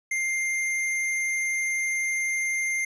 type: tone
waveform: square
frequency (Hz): 2104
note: C7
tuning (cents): +9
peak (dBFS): -25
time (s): 0.11-2.85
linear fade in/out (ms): 5
effects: resampled to 24000 Hz